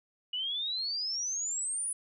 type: exponential sweep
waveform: sine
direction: up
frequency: 2900 to 10020 Hz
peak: -31 dBFS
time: 0.33-1.93 s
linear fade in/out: 5 ms
effects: none